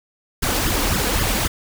pink noise with flanger, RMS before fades -20 dBFS, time 0.42-1.48 s, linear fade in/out 10 ms, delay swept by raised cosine 0.58 to 4.08 ms, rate 3.8 Hz, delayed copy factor +0.8, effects none

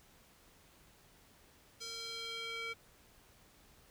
square tone with band-pass filter sweep, 458.1 Hz, A#4, 30 cents flat, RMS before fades -43 dBFS, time 1.8-2.74 s, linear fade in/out 20 ms, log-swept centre 5300 to 2300 Hz, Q 2.3, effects pink hiss -64 dBFS RMS until 3.9 s

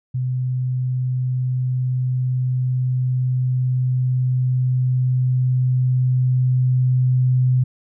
sine tone with level ramp, 127.3 Hz, C3, 47 cents flat, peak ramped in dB -19 to -13 dBFS, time 0.14-7.64 s, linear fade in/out 10 ms, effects none

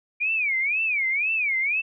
sine tone with vibrato, 2349 Hz, D7, in tune, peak -21 dBFS, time 0.2-1.82 s, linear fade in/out 20 ms, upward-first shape sine, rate 2 Hz, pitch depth 220 cents each way, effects none

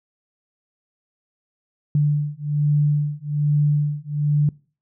sine beating tone pair, 146.83 / 148.03 Hz, D3 / D3, 0 / +14 cents, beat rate 1.2 Hz, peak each -20 dBFS, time 1.95-4.49 s, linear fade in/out 2 ms, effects noise-tail reverb RT60 0.4 s tail -24 dB re dry

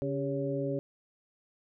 harmonic tone with a mistuned harmonic, 140 Hz, C#3, 18 cents sharp, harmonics 1 / 2 / 3 / 4, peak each -35 / -35 / -35 / -35 dBFS, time 0.02-0.79 s, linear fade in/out 0 ms, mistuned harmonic 3, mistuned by -72 cents, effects none

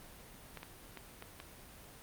clicks, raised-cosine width 0.3 ms, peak -29 dBFS, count 5, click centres 0.573 / 0.631 / 0.973 / 1.224 / 1.401 s, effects pink hiss -54 dBFS RMS until 2.02 s + Opus 32 kbps

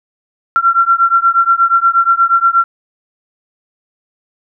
sine beating tone pair, 1360 / 1368.4 Hz, F6 / F6, -46 / -36 cents, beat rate 8.4 Hz, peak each -11 dBFS, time 0.56-2.64 s, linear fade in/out 0 ms, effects none

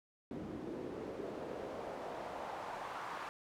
pink noise with band-pass filter sweep, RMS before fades -44 dBFS, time 0.31-3.29 s, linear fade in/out 0 ms, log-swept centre 280 to 1100 Hz, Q 2, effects none

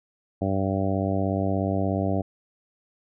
harmonic tone, 96.8 Hz, G2, 21 cents flat, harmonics 1 / 2 / 3 / 4 / 5 / 6 / 7 / 8, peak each -27 / -28 / -29 / -34 / -35 / -32 / -31 / -38 dBFS, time 0.41-2.22 s, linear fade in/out 10 ms, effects none

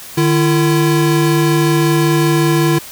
square tone pair together, 151.2 / 337.7 Hz, D#3 / E4, -49 / +42 cents, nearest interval octave + major second, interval 1391 cents, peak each -14 dBFS, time 0.17-2.79 s, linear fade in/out 10 ms, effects white hiss -33 dBFS RMS until 2.91 s

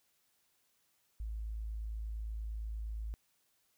sine tone, 54.3 Hz, A1, 22 cents flat, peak -37 dBFS, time 1.2-3.14 s, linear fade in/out 0 ms, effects white hiss -75 dBFS RMS until 3.77 s

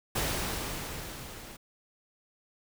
pink noise with level ramp, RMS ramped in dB -29 to -47 dBFS, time 0.15-1.57 s, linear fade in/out 10 ms, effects none

